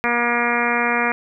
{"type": "harmonic tone", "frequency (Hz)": 238.6, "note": "A#3", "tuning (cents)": 41, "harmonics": [1, 2, 3, 4, 5, 6, 7, 8, 9, 10], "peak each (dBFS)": [-26, -26, -26, -26, -26, -26, -26, -26, -26, -26], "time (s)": [0.04, 1.12], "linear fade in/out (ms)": 0, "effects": []}